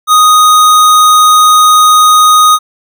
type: tone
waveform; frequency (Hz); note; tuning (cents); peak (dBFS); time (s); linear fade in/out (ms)
square; 1244.5; D#6; 0; -3; 0.07-2.59; 50
effects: none